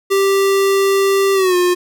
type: tone with pitch glide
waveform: square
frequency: 392 to 357.4 Hz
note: G4 to F4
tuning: 0 to +40 cents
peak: -12 dBFS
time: 0.1-1.75 s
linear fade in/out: 20 ms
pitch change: -160 cents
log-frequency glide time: 1.34-1.56 s
effects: none